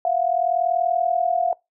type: tone pair together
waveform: sine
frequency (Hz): 680.5 / 721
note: F5 / F#5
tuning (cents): -45 / -45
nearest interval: minor second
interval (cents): 100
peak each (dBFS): -21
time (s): 0.05-1.53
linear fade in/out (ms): 2
effects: noise-tail reverb RT60 0.2 s tail -24 dB re dry